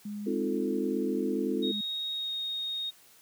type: tone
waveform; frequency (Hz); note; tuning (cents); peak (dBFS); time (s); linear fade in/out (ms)
sine; 207.2; G#3; -4; -34; 0.05-1.81; 5
type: chord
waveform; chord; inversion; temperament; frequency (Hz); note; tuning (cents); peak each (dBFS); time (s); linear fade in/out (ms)
sine; F dominant seventh; second; equal; 261.6 / 311.1 / 349.2 / 440; C4 / Eb4 / F4 / A4; 0 / 0 / 0 / 0; -32 / -35 / -33 / -34; 0.26-1.72; 10
type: tone with pitch glide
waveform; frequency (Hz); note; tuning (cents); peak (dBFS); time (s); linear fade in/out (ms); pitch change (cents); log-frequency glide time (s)
sine; 3753 to 3723; A#7 to A#7; +11 to -3; -31; 1.62-2.91; 20; -14; 2.14-2.31
effects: white hiss -58 dBFS RMS until 3.21 s + high-pass 100 Hz 12 dB/octave